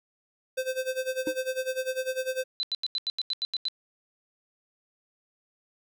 square tone with tremolo, 518 Hz, C5, 17 cents flat, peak -26 dBFS, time 0.57-2.44 s, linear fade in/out 10 ms, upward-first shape sine, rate 10 Hz, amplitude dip 85%
triangle tone with exponential decay, 310.4 Hz, D#4, 4 cents flat, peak -22 dBFS, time 1.27-1.35 s, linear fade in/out 2 ms, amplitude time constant 17 ms
sine tone bursts, 4018 Hz, B7, 29 cents sharp, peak -26 dBFS, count 10, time 2.6-3.684 s, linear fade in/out 0 ms, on 31 ms, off 86 ms
effects none

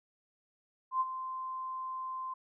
sine tone with ADSR envelope, 1040 Hz, C6, 11 cents flat, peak -25 dBFS, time 0.91-2.34 s, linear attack 95 ms, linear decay 35 ms, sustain -11 dB, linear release 8 ms, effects none

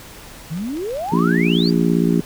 sine exponential sweep, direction up, 147.8 to 4931 Hz, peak -22 dBFS, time 0.5-1.71 s, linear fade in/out 20 ms
clicks, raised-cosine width 0.2 ms, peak -22 dBFS, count 6, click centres 0.575 / 0.771 / 0.908 / 0.97 / 1.087 / 1.189 s
harmonic tone, 57.7 Hz, A#1, 17 cents flat, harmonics 3 / 4 / 5 / 6 / 7, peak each -17 / -19 / -21 / -23 / -24 dBFS, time 1.12-2.21 s, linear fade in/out 5 ms
effects pink hiss -39 dBFS RMS until 2.25 s

